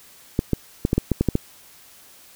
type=clicks; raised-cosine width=3 ms; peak=-5 dBFS; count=9; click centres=0.391 / 0.533 / 0.851 / 0.931 / 0.98 / 1.117 / 1.21 / 1.287 / 1.354 s; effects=white hiss -49 dBFS RMS until 2.35 s